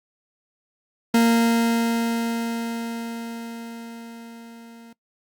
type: tone with level ramp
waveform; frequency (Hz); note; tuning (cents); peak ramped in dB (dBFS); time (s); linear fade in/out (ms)
40% pulse; 231.2; A#3; -14; -13 to -42; 1.14-4.93; 5
effects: noise-tail reverb RT60 0.1 s tail -22 dB re dry + Opus 48 kbps